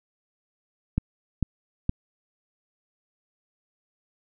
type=clicks; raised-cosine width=5 ms; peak=-10 dBFS; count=3; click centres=0.98 / 1.427 / 1.894 s; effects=none